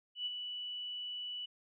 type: tone with ADSR envelope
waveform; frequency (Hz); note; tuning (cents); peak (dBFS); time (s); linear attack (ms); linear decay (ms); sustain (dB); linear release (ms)
sine; 2960; F#7; 0; -33; 0.15-1.46; 110; 26; -6; 11
effects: none